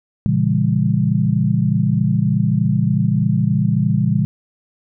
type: chord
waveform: sine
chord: A# diminished seventh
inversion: none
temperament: just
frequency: 116.54 / 139.85 / 167.82 / 201.4 Hz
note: A#2 / C#3 / E3 / G3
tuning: 0 / +16 / +31 / +47 cents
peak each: -19 dBFS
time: 0.26-4.25 s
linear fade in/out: 0 ms
effects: none